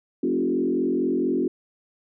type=tone with frequency modulation; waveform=sine; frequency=311.3 Hz; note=D#4; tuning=1 cent sharp; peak=-20 dBFS; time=0.23-1.48 s; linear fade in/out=5 ms; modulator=44.3 Hz; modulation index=1.8; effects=none

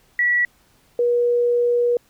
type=tone pair in turn; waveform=sine; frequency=1941 / 481.2 Hz; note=B6 / B4; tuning=-31 / -45 cents; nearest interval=2 octaves; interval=2414 cents; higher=first; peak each=-15 dBFS; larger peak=neither; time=0.19-0.45 / 0.99-1.97 s; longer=second; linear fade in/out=2 ms; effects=pink hiss -58 dBFS RMS until 2.09 s

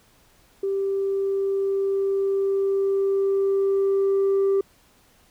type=tone with level ramp; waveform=sine; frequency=392 Hz; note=G4; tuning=in tune; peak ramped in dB=-21 to -15 dBFS; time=0.63-4.61 s; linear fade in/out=5 ms; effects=tanh soft clip ceiling -16 dBFS + pink hiss -58 dBFS RMS until 5.3 s

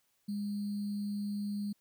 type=tone with sample-and-hold; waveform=sine; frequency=204.4 Hz; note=G#3; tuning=27 cents flat; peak=-33 dBFS; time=0.28-1.73 s; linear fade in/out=10 ms; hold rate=4410 Hz; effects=white hiss -75 dBFS RMS until 1.8 s

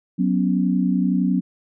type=chord; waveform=sine; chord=F# suspended fourth; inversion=none; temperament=just; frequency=185 / 246.7 / 277.5 Hz; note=F#3 / B3 / C#4; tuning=0 / -2 / +2 cents; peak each=-19 / -22 / -23 dBFS; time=0.18-1.41 s; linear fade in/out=20 ms; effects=none

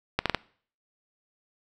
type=clicks; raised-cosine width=0.3 ms; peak=-7 dBFS; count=4; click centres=0.19 / 0.257 / 0.297 / 0.347 s; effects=noise-tail reverb RT60 0.5 s tail -22 dB re dry

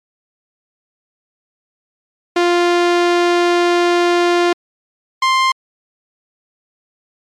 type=tone pair in turn; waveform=sawtooth; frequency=349.2 / 1050.7 Hz; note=F4 / C6; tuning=0 / +7 cents; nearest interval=octave + perfect fifth; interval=1907 cents; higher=second; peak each=-7 dBFS; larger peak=neither; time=2.36-4.53 / 5.22-5.52 s; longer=first; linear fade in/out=5 ms; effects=low-pass 5000 Hz 12 dB/octave + MP3 96 kbps

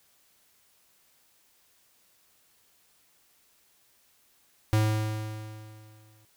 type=tone with exponential decay; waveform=square; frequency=108 Hz; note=A2; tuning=32 cents flat; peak=-20 dBFS; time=4.73-6.25 s; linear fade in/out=0 ms; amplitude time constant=330 ms; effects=white hiss -65 dBFS RMS until 6.36 s

